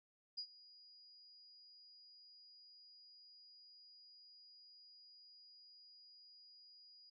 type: tone with ADSR envelope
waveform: sine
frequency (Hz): 4891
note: D#8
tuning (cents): -31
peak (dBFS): -40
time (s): 0.37-7.1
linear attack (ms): 16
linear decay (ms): 74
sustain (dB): -20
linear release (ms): 8
effects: none